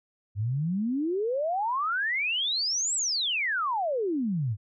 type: exponential two-way sweep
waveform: sine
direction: up then down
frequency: 96.6 to 8000 to 96.6 Hz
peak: -25 dBFS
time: 0.35-4.57 s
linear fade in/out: 50 ms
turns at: 2.95 s
effects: none